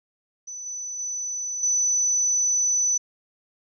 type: tone with level steps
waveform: sine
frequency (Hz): 5990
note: F#8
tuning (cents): +20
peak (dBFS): -33 / -30 / -27 / -19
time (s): 0.47-2.98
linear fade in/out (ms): 10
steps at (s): 0.66 / 0.99 / 1.63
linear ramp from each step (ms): 2
effects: none